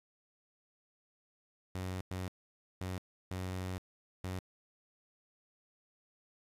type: tone bursts at uneven times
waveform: sawtooth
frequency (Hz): 92.5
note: F#2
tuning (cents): 0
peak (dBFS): -33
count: 5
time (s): 1.75-2.01 / 2.11-2.28 / 2.81-2.98 / 3.31-3.78 / 4.24-4.39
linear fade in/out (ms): 0
effects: resampled to 32000 Hz + 10-bit